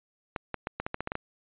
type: clicks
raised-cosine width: 0.5 ms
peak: -16 dBFS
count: 10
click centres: 0.362 / 0.543 / 0.671 / 0.8 / 0.865 / 0.944 / 1.006 / 1.074 / 1.119 / 1.154 s
effects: resampled to 8000 Hz